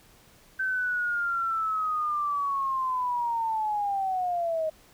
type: linear sweep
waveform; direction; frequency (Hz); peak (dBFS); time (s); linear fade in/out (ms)
sine; down; 1547 to 622.3; -25; 0.59-4.7; 10
effects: pink hiss -57 dBFS RMS until 4.93 s